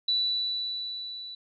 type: tone with level ramp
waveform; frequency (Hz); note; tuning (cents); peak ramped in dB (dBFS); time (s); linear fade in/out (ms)
sine; 3958; B7; +3; -22 to -38; 0.08-1.35; 5
effects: none